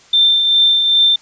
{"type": "tone with tremolo", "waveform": "sine", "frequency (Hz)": 3573, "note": "A7", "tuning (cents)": 26, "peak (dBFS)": -7, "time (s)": [0.13, 1.16], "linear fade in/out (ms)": 5, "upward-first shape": "triangle", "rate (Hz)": 2.5, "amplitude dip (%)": 45, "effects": ["white hiss -46 dBFS RMS until 1.21 s", "resampled to 16000 Hz"]}